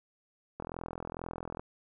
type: click train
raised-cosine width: 1 ms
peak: -24 dBFS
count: 43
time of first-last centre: 0.6-1.595 s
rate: 42.2 Hz
effects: none